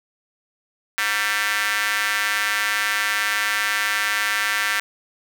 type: tone with high-pass filter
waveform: square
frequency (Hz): 104.7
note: G#2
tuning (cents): +15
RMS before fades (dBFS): -22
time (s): 0.98-4.8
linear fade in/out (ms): 0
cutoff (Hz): 1700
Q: 2.7
effects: none